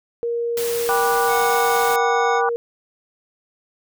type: tone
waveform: sine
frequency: 470 Hz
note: A#4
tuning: 14 cents sharp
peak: -20 dBFS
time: 0.23-2.56 s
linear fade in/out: 0 ms
type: noise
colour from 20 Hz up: white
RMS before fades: -29 dBFS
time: 0.57-1.96 s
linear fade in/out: 2 ms
type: chord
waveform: sine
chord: G major seventh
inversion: none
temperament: just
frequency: 784 / 980 / 1176 / 1470 Hz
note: G5 / B5 / D6 / F#6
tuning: 0 / -14 / +2 / -12 cents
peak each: -21 / -25 / -23 / -25 dBFS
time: 0.89-2.49 s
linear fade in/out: 0 ms
type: harmonic tone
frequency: 736 Hz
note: F#5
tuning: 9 cents flat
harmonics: 1 / 3 / 5 / 7 / 9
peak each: -27 / -31 / -36 / -42 / -39 dBFS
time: 1.27-2.42 s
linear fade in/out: 50 ms
effects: none